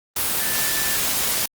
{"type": "tone in noise", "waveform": "sine", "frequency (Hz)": 1760, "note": "A6", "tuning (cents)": 0, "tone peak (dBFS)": -30, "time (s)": [0.4, 0.97], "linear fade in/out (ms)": 5, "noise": "white", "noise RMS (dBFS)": -22, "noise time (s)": [0.16, 1.46], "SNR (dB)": -11, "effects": ["Opus 24 kbps"]}